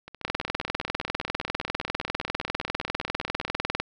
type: two click trains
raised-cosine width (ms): 0.3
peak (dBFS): -24 / -9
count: 53 / 72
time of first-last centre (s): 0.08-3.547 / 0.25-3.8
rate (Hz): 15 / 20
effects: none